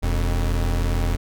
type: tone pair together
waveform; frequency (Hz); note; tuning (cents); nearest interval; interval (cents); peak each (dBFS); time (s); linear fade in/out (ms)
square; 41.2 / 87.31; E1 / F2; 0 / 0; octave + minor second; 1300; -21 / -25; 0.02-1.17; 20
effects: none